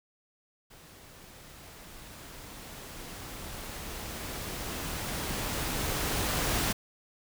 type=noise with level ramp; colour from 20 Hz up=pink; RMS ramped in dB=-53 to -28 dBFS; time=0.7-6.73 s; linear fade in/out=10 ms; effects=none